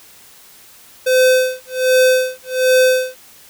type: tone with tremolo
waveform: square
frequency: 512 Hz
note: C5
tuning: 38 cents flat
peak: -9 dBFS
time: 1.06-3.16 s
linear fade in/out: 10 ms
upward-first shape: sine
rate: 1.3 Hz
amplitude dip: 100%
effects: white hiss -44 dBFS RMS until 3.49 s